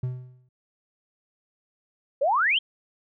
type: tone with exponential decay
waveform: triangle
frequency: 126.3 Hz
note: B2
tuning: 39 cents sharp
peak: -21 dBFS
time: 0.03-0.49 s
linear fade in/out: 5 ms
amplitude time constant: 100 ms
type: exponential sweep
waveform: sine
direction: up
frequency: 514 to 3300 Hz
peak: -19 dBFS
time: 2.21-2.59 s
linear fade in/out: 10 ms
effects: none